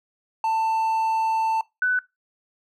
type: tone pair in turn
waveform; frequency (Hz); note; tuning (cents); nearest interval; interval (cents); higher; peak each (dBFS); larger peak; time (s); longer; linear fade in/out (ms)
triangle / sine; 890 / 1496.8; A5 / F#6; +20 / +20; major sixth; 900; second; -18; neither; 0.44-1.61 / 1.82-1.99; first; 2
effects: noise-tail reverb RT60 0.2 s tail -21 dB re dry